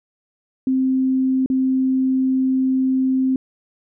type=tone with dropouts; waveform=sine; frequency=261.6 Hz; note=C4; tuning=in tune; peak=-15 dBFS; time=0.67-3.36 s; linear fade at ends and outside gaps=2 ms; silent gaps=1.461-1.5 s; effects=none